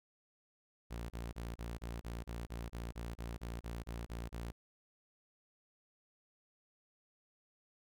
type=tone bursts; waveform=sawtooth; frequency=57.9 Hz; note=A#1; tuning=11 cents flat; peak=-37 dBFS; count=16; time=0.9-4.52 s; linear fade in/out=20 ms; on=200 ms; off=28 ms; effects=none